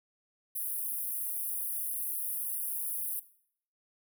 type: high-pass noise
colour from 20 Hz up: pink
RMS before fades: -35 dBFS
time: 0.55-3.2 s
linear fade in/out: 10 ms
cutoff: 9700 Hz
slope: 96 dB/octave
effects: noise-tail reverb RT60 0.6 s tail -17 dB re dry